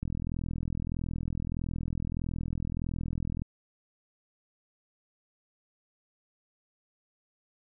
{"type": "click train", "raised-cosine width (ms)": 5, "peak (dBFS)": -21, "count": 142, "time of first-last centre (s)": [0.03, 3.419], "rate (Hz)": 41.6, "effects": []}